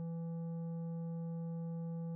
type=tone with tanh clipping; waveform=triangle; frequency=166.5 Hz; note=E3; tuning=18 cents sharp; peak=-40 dBFS; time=0-2.15 s; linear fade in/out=0 ms; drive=13 dB; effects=none